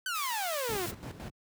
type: exponential sweep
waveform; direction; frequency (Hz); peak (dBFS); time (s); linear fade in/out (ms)
sawtooth; down; 1557 to 336.3; -28; 0.06-0.86; 2
type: high-pass noise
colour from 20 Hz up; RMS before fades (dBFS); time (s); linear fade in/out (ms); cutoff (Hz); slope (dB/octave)
white; -40; 0.14-0.92; 20; 930; 48
type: noise with tremolo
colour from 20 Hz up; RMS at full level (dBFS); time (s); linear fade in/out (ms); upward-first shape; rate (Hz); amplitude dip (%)
brown; -35; 0.69-1.3; 2; square; 5.9; 65
effects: high-pass 100 Hz 12 dB/octave